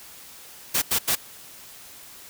white noise bursts, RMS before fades -22 dBFS, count 3, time 0.74-1.155 s, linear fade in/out 10 ms, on 81 ms, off 86 ms, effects white hiss -45 dBFS RMS until 2.29 s

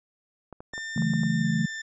clicks, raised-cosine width 1 ms, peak -27 dBFS, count 8, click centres 0.527 / 0.605 / 0.736 / 0.779 / 0.978 / 1.022 / 1.136 / 1.234 s
40% pulse tone with pitch glide, 1800 to 1782.4 Hz, A6 to A6, +39 to +22 cents, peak -32 dBFS, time 0.73-1.82 s, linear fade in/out 10 ms, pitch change -17 cents, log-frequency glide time 1.41-1.47 s
sine chord, F# minor seventh, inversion second, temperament equal, 138.59 / 164.81 / 185 / 220 Hz, C#3 / E3 / F#3 / A3, 0 / 0 / 0 / 0 cents, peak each -30 / -26 / -32 / -26 dBFS, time 0.96-1.66 s, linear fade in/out 5 ms
effects resampled to 22050 Hz

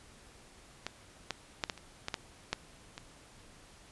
clicks, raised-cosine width 0.2 ms, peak -18 / -16 / -13 / -16 / -30 / -17 / -15 / -13 / -25 dBFS, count 9, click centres 0.866 / 1.307 / 1.638 / 1.698 / 1.777 / 2.084 / 2.142 / 2.53 / 2.979 s, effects pink hiss -57 dBFS RMS until 3.91 s + resampled to 24000 Hz

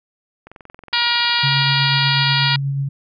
click train, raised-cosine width 0.5 ms, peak -24 dBFS, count 36, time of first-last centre 0.47-2.076 s, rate 21.8 Hz
harmonic tone, 475.7 Hz, A#4, 35 cents sharp, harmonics 2 / 3 / 4 / 5 / 6 / 7 / 8 / 9 / 10, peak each -24 / -24 / -24 / -24 / -24 / -24 / -24 / -24 / -24 dBFS, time 0.93-2.56 s, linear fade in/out 2 ms
sine tone with tremolo, 138.59 Hz, C#3, in tune, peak -17 dBFS, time 1.43-2.89 s, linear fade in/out 10 ms, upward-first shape sine, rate 8.2 Hz, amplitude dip 25%
effects none

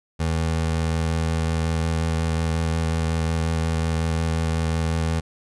25% pulse tone with vibrato, 81.3 Hz, E2, 23 cents flat, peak -17 dBFS, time 0.19-5.21 s, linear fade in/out 20 ms, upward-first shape square, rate 5.5 Hz, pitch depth 10 cents each way, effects resampled to 24000 Hz

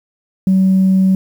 sine tone, 189.5 Hz, F#3, 42 cents sharp, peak -7 dBFS, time 0.47-1.15 s, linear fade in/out 2 ms, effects tanh soft clip ceiling -5 dBFS + 7-bit

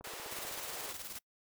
click train, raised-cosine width 1 ms, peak -36 dBFS, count 10, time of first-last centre 0.01-0.576 s, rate 15.9 Hz
pink high-pass noise, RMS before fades -45 dBFS, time 0.04-0.93 s, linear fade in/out 5 ms, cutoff 360 Hz, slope 48 dB/octave
white noise with tremolo, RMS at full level -43 dBFS, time 0.31-1.19 s, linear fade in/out 5 ms, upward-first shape square, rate 19 Hz, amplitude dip 50%
effects noise-tail reverb RT60 0.1 s tail -24 dB re dry

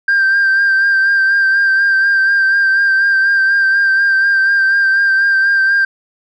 sine tone with vibrato, 1581 Hz, G6, 14 cents sharp, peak -7 dBFS, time 0.08-5.85 s, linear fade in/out 5 ms, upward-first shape sine, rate 4.1 Hz, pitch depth 28 cents each way, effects tanh soft clip ceiling -7 dBFS

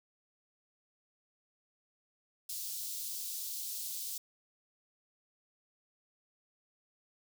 white high-pass noise, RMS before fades -40 dBFS, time 2.49-4.18 s, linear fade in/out 5 ms, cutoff 3900 Hz, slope 24 dB/octave, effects none

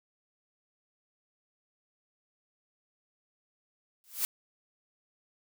blue noise with exponential growth, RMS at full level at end -26 dBFS, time 4.04-4.25 s, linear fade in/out 0 ms, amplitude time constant 44 ms, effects none

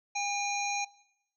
harmonic tone, 808 Hz, G#5, 48 cents flat, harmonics 1 / 3 / 5 / 7 / 8, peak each -33 / -34 / -41 / -42 / -38 dBFS, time 0.15-0.85 s, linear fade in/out 10 ms, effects noise-tail reverb RT60 0.8 s tail -21 dB re dry

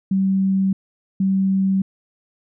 sine tone pair in turn, 192.3 / 192.3 Hz, G3 / G3, -33 / -33 cents, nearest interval unison, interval 0 cents, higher neither, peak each -15 dBFS, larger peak neither, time 0.11-0.73 / 1.2-1.82 s, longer neither, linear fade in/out 5 ms, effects none

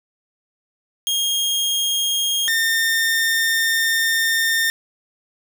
sawtooth tone pair in turn, 3245 / 1815.4 Hz, G#7 / A#6, -41 / -46 cents, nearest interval minor seventh, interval 1005 cents, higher first, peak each -15 / -13 dBFS, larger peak second, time 1.07-2.48 / 2.48-4.7 s, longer second, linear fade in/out 0 ms, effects none

